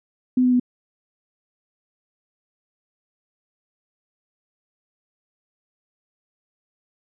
sine tone with pitch steps, 252.9 / 250.3 / 247.7 Hz, B3 / B3 / B3, +41 / +23 / +5 cents, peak -14 dBFS, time 0.37-0.598 s, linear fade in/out 5 ms, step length 76 ms, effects none

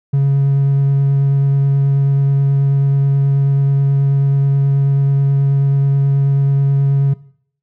triangle tone with vibrato, 138.59 Hz, C#3, in tune, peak -7 dBFS, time 0.13-7.14 s, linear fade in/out 10 ms, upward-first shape sine, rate 9.3 Hz, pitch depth 8 cents each way, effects noise-tail reverb RT60 0.6 s tail -21 dB re dry + tanh soft clip ceiling -5 dBFS

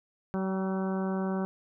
harmonic tone with a mistuned harmonic, 190 Hz, F#3, 46 cents sharp, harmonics 1 / 2 / 3 / 4 / 5 / 6 / 7 / 8, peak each -29 / -35 / -39 / -41 / -43 / -45 / -46 / -47 dBFS, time 0.34-1.45 s, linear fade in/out 0 ms, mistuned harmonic 4, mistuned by +19 cents, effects none

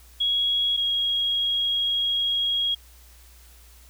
sine tone pair in turn, 3322 / 3291 Hz, G#7 / G#7, 0 / -16 cents, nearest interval unison, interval 16 cents, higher first, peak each -20 / -21 dBFS, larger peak first, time 0.2-0.77 / 0.77-2.75 s, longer second, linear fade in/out 10 ms, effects added 60 Hz sine -49 dBFS peak until 3.89 s + white hiss -54 dBFS RMS until 3.89 s

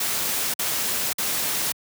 white noise bursts, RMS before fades -25 dBFS, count 3, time 0-1.722 s, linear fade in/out 5 ms, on 540 ms, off 51 ms, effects high-pass 100 Hz 12 dB/octave

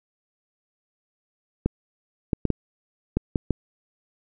clicks, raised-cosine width 3 ms, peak -8 dBFS, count 7, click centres 1.66 / 2.332 / 2.453 / 2.503 / 3.17 / 3.358 / 3.507 s, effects none

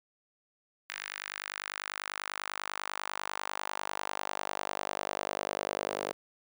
sawtooth tone with high-pass filter sweep, 50.1 Hz, G1, 38 cents sharp, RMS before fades -38 dBFS, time 0.89-6.13 s, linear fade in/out 10 ms, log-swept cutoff 1900 to 500 Hz, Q 1.9, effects none

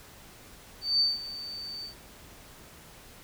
sine tone with ADSR envelope, 4572 Hz, D8, 47 cents flat, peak -20 dBFS, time 0.81-1.95 s, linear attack 190 ms, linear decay 180 ms, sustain -16 dB, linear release 110 ms, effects pink hiss -51 dBFS RMS until 3.23 s

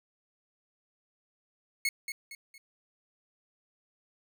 sawtooth tone with echo, 2183 Hz, C#7, 27 cents flat, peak -23 dBFS, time 1.85-1.89 s, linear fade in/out 2 ms, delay 230 ms, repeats 3, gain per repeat -8 dB, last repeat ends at 2.58 s, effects none

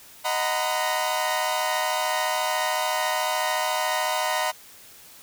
sawtooth chord, B major seventh, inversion first, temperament equal with one note detuned, 622.3 / 740 / 932.3 / 1006.2 Hz, D#5 / F#5 / A#5 / B5, 0 / 0 / 0 / +32 cents, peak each -25 dBFS, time 0.24-4.52 s, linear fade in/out 20 ms, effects white hiss -48 dBFS RMS until 5.22 s

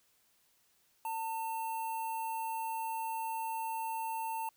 square tone with notch filter, 900 Hz, A5, 39 cents sharp, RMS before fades -37 dBFS, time 1.05-4.49 s, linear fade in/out 2 ms, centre 5000 Hz, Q 0.5, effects white hiss -71 dBFS RMS until 4.56 s

